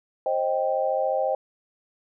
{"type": "chord", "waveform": "sine", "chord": "C minor", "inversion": "none", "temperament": "equal with one note detuned", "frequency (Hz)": [528.1, 622.3, 784], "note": ["C5", "Eb5", "G5"], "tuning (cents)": [16, 0, 0], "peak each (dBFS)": [-25, -26, -27], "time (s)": [0.26, 1.35], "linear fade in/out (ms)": 2, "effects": []}